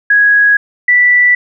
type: tone pair in turn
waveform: sine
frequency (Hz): 1661.2 / 1967.7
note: G#6 / B6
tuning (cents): 0 / -7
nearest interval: minor third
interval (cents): 293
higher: second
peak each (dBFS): -5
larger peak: neither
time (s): 0.1-0.57 / 0.88-1.35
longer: neither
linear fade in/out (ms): 5
effects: none